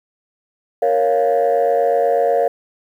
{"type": "chord", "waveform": "sine", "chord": "Bb minor", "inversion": "none", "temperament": "equal", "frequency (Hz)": [466.2, 554.4, 698.5], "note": ["Bb4", "Db5", "F5"], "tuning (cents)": [0, 0, 0], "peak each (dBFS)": -16, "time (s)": [0.82, 2.48], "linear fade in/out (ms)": 5, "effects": ["tanh soft clip ceiling -8 dBFS", "8-bit"]}